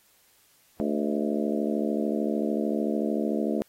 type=harmonic tone with a mistuned harmonic; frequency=73.42 Hz; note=D2; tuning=in tune; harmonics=3 / 4 / 5 / 6 / 7 / 8 / 9; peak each=-28 / -30 / -32 / -34 / -35 / -36 / -37 dBFS; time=0.8-3.62 s; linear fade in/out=0 ms; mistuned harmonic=8; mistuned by=+64 cents; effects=white hiss -62 dBFS RMS until 3.68 s + AAC 48 kbps